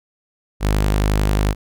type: tone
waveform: sawtooth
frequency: 51.2 Hz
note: G#1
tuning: 24 cents flat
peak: -11 dBFS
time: 0.6-1.55 s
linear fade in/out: 50 ms
effects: none